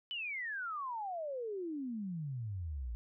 sine exponential sweep, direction down, 3035 to 55 Hz, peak -37 dBFS, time 0.11-2.95 s, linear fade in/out 0 ms, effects none

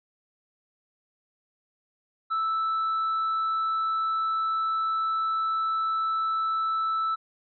triangle tone with hard clipping, 1317 Hz, E6, 2 cents flat, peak -23 dBFS, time 2.3-7.16 s, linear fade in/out 20 ms, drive 1 dB, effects resampled to 11025 Hz

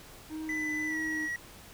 triangle tone with vibrato, 310 Hz, D#4, 6 cents flat, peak -33 dBFS, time 0.29-1.29 s, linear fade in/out 50 ms, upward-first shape triangle, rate 1.7 Hz, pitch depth 28 cents each way
triangle tone with pitch glide, 1996 to 1918 Hz, B6 to A#6, +18 to +49 cents, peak -30 dBFS, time 0.49-1.36 s, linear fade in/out 2 ms, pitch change -69 cents, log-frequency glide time 0.86-0.98 s
effects pink hiss -51 dBFS RMS until 1.73 s

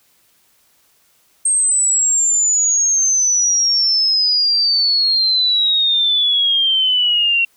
sine exponential sweep, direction down, 8500 to 2728 Hz, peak -12 dBFS, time 1.45-7.45 s, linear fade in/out 5 ms, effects white hiss -57 dBFS RMS until 7.56 s

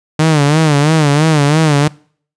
sawtooth tone with vibrato, 151.1 Hz, D3, 50 cents sharp, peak -4 dBFS, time 0.19-1.88 s, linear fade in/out 5 ms, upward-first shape sine, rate 3 Hz, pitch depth 110 cents each way, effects noise-tail reverb RT60 0.5 s tail -24 dB re dry + resampled to 22050 Hz

